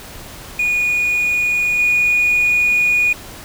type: tone with level steps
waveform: triangle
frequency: 2454 Hz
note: D#7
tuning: 25 cents flat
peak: -12 / -9 dBFS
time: 0.59-3.13 s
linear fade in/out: 5 ms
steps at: 1.79 s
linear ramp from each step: 2 ms
effects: tanh soft clip ceiling -8 dBFS + pink hiss -35 dBFS RMS until 3.44 s